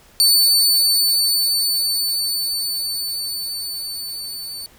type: tone with level ramp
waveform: sawtooth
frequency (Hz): 4503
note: C#8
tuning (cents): +26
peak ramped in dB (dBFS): -8 to -26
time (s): 0.2-4.66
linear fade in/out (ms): 0
effects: pink hiss -50 dBFS RMS until 4.78 s